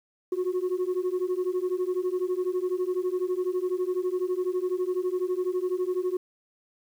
sine beating tone pair, 359.3 / 371.3 Hz, F4 / F#4, +49 / +6 cents, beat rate 12 Hz, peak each -26 / -26 dBFS, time 0.32-6.17 s, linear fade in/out 5 ms, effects tanh soft clip ceiling -22 dBFS + 9-bit

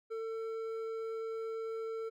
triangle tone with hard clipping, 448.5 Hz, A4, 33 cents sharp, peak -38 dBFS, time 0.1-2.1 s, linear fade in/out 20 ms, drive 10 dB, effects none

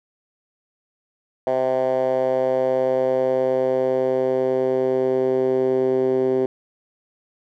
10% pulse tone with band-pass filter sweep, 129.9 Hz, C3, 12 cents flat, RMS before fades -20 dBFS, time 1.47-6.46 s, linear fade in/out 2 ms, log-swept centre 610 to 370 Hz, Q 3.4, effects none

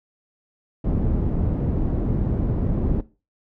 pink low-pass noise, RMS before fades -22 dBFS, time 0.84-3.01 s, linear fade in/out 5 ms, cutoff 310 Hz, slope 12 dB/octave, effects noise-tail reverb RT60 0.3 s tail -18 dB re dry

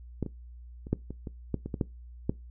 clicks, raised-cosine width 3 ms, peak -16 / -23 / -29 / -12 / -25 / -24 / -15 / -22 / -19 / -13 / -13 dBFS, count 11, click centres 0.227 / 0.263 / 0.869 / 0.93 / 1.106 / 1.272 / 1.543 / 1.66 / 1.742 / 1.812 / 2.295 s, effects noise-tail reverb RT60 0.2 s tail -21 dB re dry + added 60 Hz sine -44 dBFS peak until 2.5 s

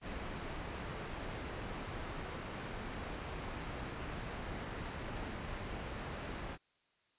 pink low-pass noise, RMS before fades -43 dBFS, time 0.01-6.58 s, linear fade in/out 50 ms, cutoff 2500 Hz, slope 12 dB/octave, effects white hiss -75 dBFS RMS until 7.18 s + resampled to 8000 Hz

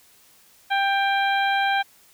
harmonic tone with a mistuned harmonic, 790 Hz, G5, 13 cents sharp, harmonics 1 / 2 / 3 / 4 / 5, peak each -21 / -24 / -29 / -31 / -36 dBFS, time 0.7-1.83 s, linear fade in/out 20 ms, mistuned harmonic 4, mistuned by +21 cents, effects white hiss -55 dBFS RMS until 2.13 s

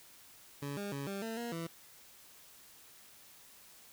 20% pulse tone with pitch steps, 141.9 / 202.4 / 139.8 / 197.4 / 224.7 / 236.3 / 166.1 Hz, C#3 / G#3 / C#3 / G3 / A3 / A#3 / E3, +41 / -44 / +15 / +12 / +37 / +24 / +13 cents, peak -33 dBFS, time 0.62-1.67 s, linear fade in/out 5 ms, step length 150 ms, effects white hiss -58 dBFS RMS until 3.92 s

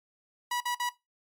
sawtooth tone bursts, 973 Hz, B5, 26 cents flat, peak -25 dBFS, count 3, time 0.51-0.892 s, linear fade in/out 5 ms, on 94 ms, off 50 ms, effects noise-tail reverb RT60 0.2 s tail -18 dB re dry + MP3 64 kbps

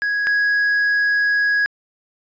triangle tone pair in turn, 1661.2 / 1661.2 Hz, G#6 / G#6, 0 / 0 cents, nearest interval unison, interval 0 cents, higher neither, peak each -16 / -13 dBFS, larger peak second, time 0.02-0.27 / 0.27-1.66 s, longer second, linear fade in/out 0 ms, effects resampled to 16000 Hz

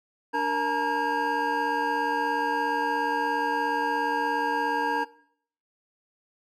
triangle tone cluster, 291.6 / 466.5 / 865 / 942 / 1620 Hz, D4 / A#4 / A5 / A#5 / G#6, -12 / +1 / -30 / +18 / -43 cents, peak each -31 / -30 / -29 / -25 / -29 dBFS, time 0.33-5.05 s, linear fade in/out 20 ms, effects noise-tail reverb RT60 0.6 s tail -19 dB re dry

